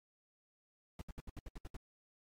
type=noise bursts; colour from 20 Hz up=brown; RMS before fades=-45 dBFS; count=9; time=0.99-1.767 s; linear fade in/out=2 ms; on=25 ms; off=69 ms; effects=AAC 48 kbps